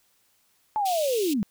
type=linear sweep; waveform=sine; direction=down; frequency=874 to 184.6 Hz; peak=-22 dBFS; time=0.76-1.43 s; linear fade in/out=0 ms
type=high-pass noise; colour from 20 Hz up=pink; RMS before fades=-35 dBFS; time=0.85-1.34 s; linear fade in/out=10 ms; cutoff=2600 Hz; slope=48 dB/octave
effects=white hiss -66 dBFS RMS until 1.5 s